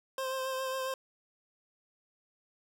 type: tone with vibrato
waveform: 25% pulse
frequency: 525 Hz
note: C5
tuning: 6 cents sharp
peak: -29 dBFS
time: 0.18-0.94 s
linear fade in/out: 2 ms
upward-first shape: triangle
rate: 7.3 Hz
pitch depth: 25 cents each way
effects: none